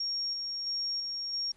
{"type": "tone with tremolo", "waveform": "sine", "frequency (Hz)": 5560, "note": "F8", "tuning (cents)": -9, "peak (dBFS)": -30, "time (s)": [0, 1.52], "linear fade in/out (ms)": 5, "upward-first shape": "square", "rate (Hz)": 1.5, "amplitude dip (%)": 30, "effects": ["pink hiss -66 dBFS RMS until 1.56 s", "resampled to 24000 Hz"]}